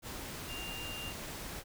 sine tone in noise, 2794 Hz, F7, in tune, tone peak -42 dBFS, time 0.47-1.14 s, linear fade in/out 50 ms, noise pink, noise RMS -43 dBFS, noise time 0.02-1.64 s, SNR -2 dB, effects none

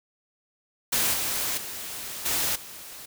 white noise with level steps, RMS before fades -24 / -28 / -36 / -26 / -42 dBFS, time 0.92-3.06 s, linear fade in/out 10 ms, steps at 1.13 / 1.57 / 2.25 / 2.55 s, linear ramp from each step 10 ms, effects none

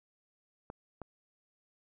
clicks, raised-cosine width 1 ms, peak -28 dBFS, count 2, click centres 0.701 / 1.017 s, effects none

